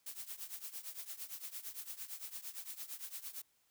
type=noise with tremolo; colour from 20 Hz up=blue; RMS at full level=-43 dBFS; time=0.06-3.42 s; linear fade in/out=5 ms; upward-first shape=triangle; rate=8.8 Hz; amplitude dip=90%; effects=white hiss -75 dBFS RMS until 3.7 s